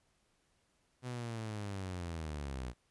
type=linear sweep; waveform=sawtooth; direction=down; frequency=126.9 to 59.1 Hz; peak=-35 dBFS; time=1.02-2.74 s; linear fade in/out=50 ms; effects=pink hiss -75 dBFS RMS until 2.9 s + resampled to 24000 Hz